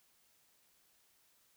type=silence; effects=white hiss -71 dBFS RMS until 1.56 s